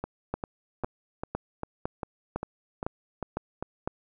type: two click trains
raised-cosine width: 1 ms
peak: -18 / -15 dBFS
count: 10 / 8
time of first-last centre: 0.04-3.626 / 0.34-3.875 s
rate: 2.51 / 1.98 Hz
effects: none